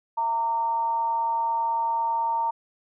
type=tone with amplitude modulation; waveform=sine; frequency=918 Hz; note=A#5; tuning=27 cents flat; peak=-20 dBFS; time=0.17-2.51 s; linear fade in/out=10 ms; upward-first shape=sine; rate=250 Hz; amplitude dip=45%; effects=none